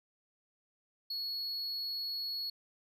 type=tone; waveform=triangle; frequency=4358 Hz; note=C#8; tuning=30 cents flat; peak=-34 dBFS; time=1.1-2.5 s; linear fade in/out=5 ms; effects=none